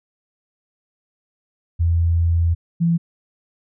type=tone pair in turn; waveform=sine; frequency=84.2 / 168.4 Hz; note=E2 / E3; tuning=+37 / +37 cents; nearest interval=octave; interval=1200 cents; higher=second; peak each=-14 dBFS; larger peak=neither; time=1.79-2.55 / 2.8-2.98 s; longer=first; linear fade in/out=20 ms; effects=none